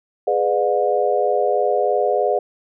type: chord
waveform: sine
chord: G# diminished seventh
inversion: none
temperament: just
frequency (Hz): 415.3 / 498.4 / 598 / 717.6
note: G#4 / B4 / D5 / F5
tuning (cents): 0 / +16 / +31 / +47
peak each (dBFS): -21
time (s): 0.27-2.39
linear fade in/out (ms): 5
effects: none